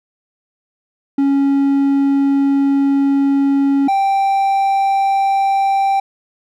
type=tone pair in turn; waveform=triangle; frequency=277.2 / 784 Hz; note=C#4 / G5; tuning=0 / 0 cents; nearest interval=octave + tritone; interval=1800 cents; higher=second; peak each=-9 / -10 dBFS; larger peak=first; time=1.18-3.88 / 3.88-6 s; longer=first; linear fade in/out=5 ms; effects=none